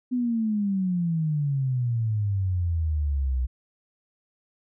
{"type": "exponential sweep", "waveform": "sine", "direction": "down", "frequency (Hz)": [253.7, 61.4], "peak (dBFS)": -22, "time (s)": [0.11, 3.47], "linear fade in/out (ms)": 20, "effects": []}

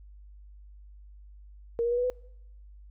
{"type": "tone with pitch steps", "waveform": "sine", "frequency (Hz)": [466.2, 474.6, 483.2, 491.9, 500.8], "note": ["A#4", "A#4", "B4", "B4", "B4"], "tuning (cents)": [0, 31, -38, -7, 24], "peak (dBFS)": -24, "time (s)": [1.79, 2.1], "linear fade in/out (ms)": 0, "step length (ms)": 62, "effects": ["noise-tail reverb RT60 0.9 s tail -26 dB re dry", "added 50 Hz sine -47 dBFS peak until 2.9 s"]}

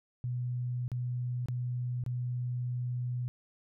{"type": "tone with dropouts", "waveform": "sine", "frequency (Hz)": 123.47, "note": "B2", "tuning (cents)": 0, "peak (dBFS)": -31, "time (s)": [0.24, 3.28], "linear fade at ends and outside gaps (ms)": 0, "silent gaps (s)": [[0.88, 0.917], [1.459, 1.485], [2.038, 2.063]], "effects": []}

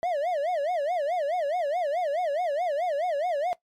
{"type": "tone with vibrato", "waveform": "triangle", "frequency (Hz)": 640, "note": "D#5", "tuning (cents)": 49, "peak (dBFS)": -22, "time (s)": [0.03, 3.53], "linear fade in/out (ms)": 0, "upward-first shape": "sine", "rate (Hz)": 4.7, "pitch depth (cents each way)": 240, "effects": ["noise-tail reverb RT60 0.1 s tail -17 dB re dry", "MP3 64 kbps"]}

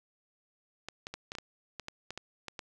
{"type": "clicks", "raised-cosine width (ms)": 0.2, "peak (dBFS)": -22, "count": 12, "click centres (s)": [0.886, 1.069, 1.14, 1.319, 1.352, 1.385, 1.797, 1.884, 2.106, 2.176, 2.483, 2.592], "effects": []}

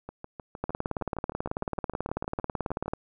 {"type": "two click trains", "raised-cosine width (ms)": 1, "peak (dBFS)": [-24, -15], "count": [19, 43], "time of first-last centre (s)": [[0.09, 2.859], [0.64, 2.935]], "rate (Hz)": [6.5, 18.3], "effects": []}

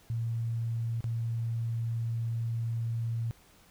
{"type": "tone with dropouts", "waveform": "sine", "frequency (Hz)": 115.3, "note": "A#2", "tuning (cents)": -19, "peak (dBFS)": -29, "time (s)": [0.1, 3.31], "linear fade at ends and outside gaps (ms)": 0, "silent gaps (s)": [1.006, 1.042], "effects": ["pink hiss -60 dBFS RMS until 3.7 s"]}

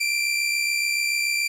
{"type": "tone pair together", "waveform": "sawtooth", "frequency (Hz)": [2349, 2416], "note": ["D7", "D7"], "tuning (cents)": [0, 48], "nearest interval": "unison", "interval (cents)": 48, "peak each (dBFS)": [-19, -24], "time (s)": [0, 1.48], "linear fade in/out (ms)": 10, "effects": ["low-pass 11000 Hz 12 dB/octave", "9-bit"]}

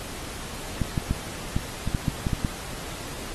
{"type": "clicks", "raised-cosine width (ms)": 5, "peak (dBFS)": -11, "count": 10, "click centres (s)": [0.817, 0.978, 1.11, 1.565, 1.876, 1.948, 2.082, 2.268, 2.332, 2.448], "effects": ["pink hiss -37 dBFS RMS until 3.34 s", "AAC 32 kbps"]}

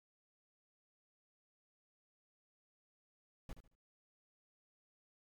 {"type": "noise with echo", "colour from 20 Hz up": "brown", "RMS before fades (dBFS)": -44, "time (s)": [3.49, 3.53], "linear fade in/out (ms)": 2, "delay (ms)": 74, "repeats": 3, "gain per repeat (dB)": -11, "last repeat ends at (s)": 3.752, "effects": ["MP3 96 kbps"]}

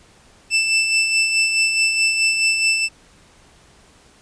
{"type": "tone with tremolo", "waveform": "sawtooth", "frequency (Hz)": 2653, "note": "E7", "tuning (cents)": 10, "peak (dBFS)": -10, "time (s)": [0.5, 2.89], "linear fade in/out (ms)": 50, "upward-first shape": "sine", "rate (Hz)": 4.7, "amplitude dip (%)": 45, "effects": ["pink hiss -51 dBFS RMS until 4.21 s", "resampled to 22050 Hz"]}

